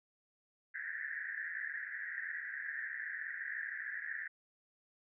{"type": "band-pass noise", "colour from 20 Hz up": "white", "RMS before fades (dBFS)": -42, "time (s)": [0.74, 4.28], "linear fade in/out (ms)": 10, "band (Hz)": [1600, 1900], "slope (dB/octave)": 96, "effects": []}